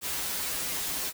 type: noise with comb filter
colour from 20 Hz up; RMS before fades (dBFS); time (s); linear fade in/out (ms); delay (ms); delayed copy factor
white; -32; 0.01-1.13; 50; 8.8; -0.95
effects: none